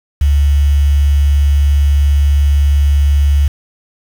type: tone with quantisation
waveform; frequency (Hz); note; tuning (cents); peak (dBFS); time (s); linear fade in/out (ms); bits
sine; 71.4; D2; -48; -7; 0.21-3.48; 5; 5
effects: none